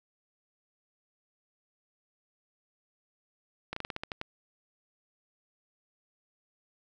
slowing click train, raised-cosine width 0.3 ms, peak -19 dBFS, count 9, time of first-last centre 3.73-4.214 s, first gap 34 ms, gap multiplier 1.16, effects none

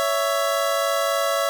25% pulse tone pair together, 558.4 / 662 Hz, C#5 / E5, +13 / +7 cents, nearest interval minor third, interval 294 cents, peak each -19 dBFS, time 0-1.49 s, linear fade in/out 0 ms, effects none

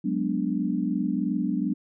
sine chord, G# half-diminished seventh, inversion third, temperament equal, 185 / 207.7 / 246.9 / 293.7 Hz, F#3 / G#3 / B3 / D4, 0 / 0 / 0 / 0 cents, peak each -29 dBFS, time 0.04-1.74 s, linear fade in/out 10 ms, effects none

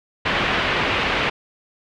white low-pass noise, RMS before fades -21 dBFS, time 0.25-1.3 s, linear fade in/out 10 ms, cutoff 2900 Hz, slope 24 dB/octave, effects none

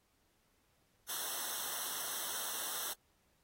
white noise with comb filter, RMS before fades -40 dBFS, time 1.08-2.94 s, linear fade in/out 20 ms, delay 0.42 ms, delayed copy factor -0.95, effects pink hiss -75 dBFS RMS until 3.43 s + AAC 48 kbps

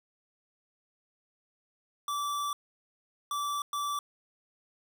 square tone bursts at uneven times, 1161 Hz, D6, 20 cents flat, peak -31 dBFS, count 3, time 2.08-2.53 / 3.31-3.62 / 3.73-3.99 s, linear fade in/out 2 ms, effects none

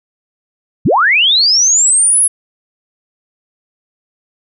sine linear sweep, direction up, 73.42 to 10860 Hz, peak -7 dBFS, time 0.85-2.28 s, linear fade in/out 10 ms, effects none

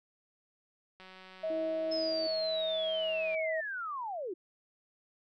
click train, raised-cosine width 0.3 ms, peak -36 dBFS, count 440, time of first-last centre 1-3.348 s, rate 187 Hz
sine tone, 639 Hz, D#5, 46 cents sharp, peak -31 dBFS, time 1.43-3.61 s, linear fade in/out 10 ms
sine tone with tremolo, 322.8 Hz, E4, 36 cents flat, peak -37 dBFS, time 1.5-2.27 s, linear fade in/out 2 ms, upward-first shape sine, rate 2.5 Hz, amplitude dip 35%
sine linear sweep, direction down, 5210 to 329.6 Hz, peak -35 dBFS, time 1.91-4.34 s, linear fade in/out 10 ms
effects none

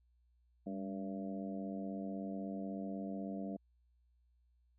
harmonic tone with a mistuned harmonic, 96.2 Hz, G2, 32 cents flat, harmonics 2 / 3 / 4 / 5 / 6 / 7, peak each -41 / -45 / -54 / -52 / -51 / -49 dBFS, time 0.66-3.57 s, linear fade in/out 10 ms, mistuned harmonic 2, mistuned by +58 cents, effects added 60 Hz sine -69 dBFS peak until 4.78 s

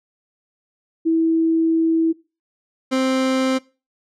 sine / 30% pulse tone pair in turn, 326 / 261.9 Hz, E4 / C4, -19 / +2 cents, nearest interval major third, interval 379 cents, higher first, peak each -14 dBFS, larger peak neither, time 1.05-2.13 / 2.91-3.59 s, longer first, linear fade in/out 20 ms, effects noise-tail reverb RT60 0.3 s tail -21 dB re dry + low-pass 7000 Hz 12 dB/octave

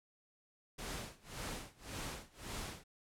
pink noise with tremolo, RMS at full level -42 dBFS, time 0.78-2.84 s, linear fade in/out 10 ms, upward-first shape sine, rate 1.8 Hz, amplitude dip 95%, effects low-pass 11000 Hz 12 dB/octave

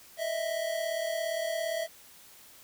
square tone pair together, 622.3 / 659.7 Hz, D#5 / E5, 0 / +1 cents, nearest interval minor second, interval 101 cents, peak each -36 / -32 dBFS, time 0.17-1.88 s, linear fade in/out 50 ms, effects white hiss -54 dBFS RMS until 2.63 s

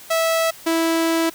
sawtooth tone pair in turn, 654 / 328.6 Hz, E5 / E4, -14 / -5 cents, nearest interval octave, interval 1191 cents, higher first, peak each -13 dBFS, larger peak neither, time 0.1-0.51 / 0.66-1.3 s, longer second, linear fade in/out 10 ms, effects white hiss -42 dBFS RMS until 1.34 s

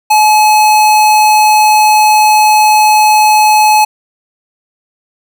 square tone, 854 Hz, G#5, 48 cents sharp, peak -5 dBFS, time 0.1-3.85 s, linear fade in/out 10 ms, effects none

